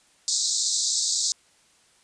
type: band-pass noise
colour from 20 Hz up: white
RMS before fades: -25 dBFS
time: 0.28-1.32 s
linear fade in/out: 0 ms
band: 3800 to 8100 Hz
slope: 96 dB/octave
effects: white hiss -60 dBFS RMS until 2.03 s + resampled to 22050 Hz